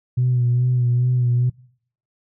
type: tone with vibrato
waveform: sine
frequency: 123.47 Hz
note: B2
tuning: in tune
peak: -14 dBFS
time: 0.17-1.5 s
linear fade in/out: 10 ms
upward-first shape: sine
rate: 2.4 Hz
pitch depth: 34 cents each way
effects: noise-tail reverb RT60 0.6 s tail -23 dB re dry + tanh soft clip ceiling -11 dBFS